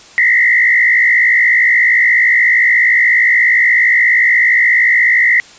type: tone with frequency modulation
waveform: sine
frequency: 1975.5 Hz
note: B6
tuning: in tune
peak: -7 dBFS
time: 0.18-5.4 s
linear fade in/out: 0 ms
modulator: 56.9 Hz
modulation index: 2
effects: white hiss -39 dBFS RMS until 5.58 s + resampled to 16000 Hz